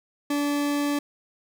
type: tone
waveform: 40% pulse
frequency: 288.9 Hz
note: D4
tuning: 28 cents flat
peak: -22 dBFS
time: 0.3-0.99 s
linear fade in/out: 5 ms
effects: none